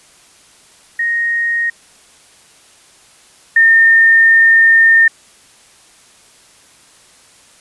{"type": "tone pair in turn", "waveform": "sine", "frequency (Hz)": [1865, 1818.2], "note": ["A#6", "A#6"], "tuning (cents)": [0, -44], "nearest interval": "unison", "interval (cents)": 44, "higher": "first", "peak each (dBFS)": [-13, -5], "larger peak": "second", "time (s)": [[0.99, 1.7], [3.56, 5.08]], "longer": "second", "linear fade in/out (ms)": 5, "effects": ["white hiss -46 dBFS RMS until 7.6 s", "resampled to 24000 Hz"]}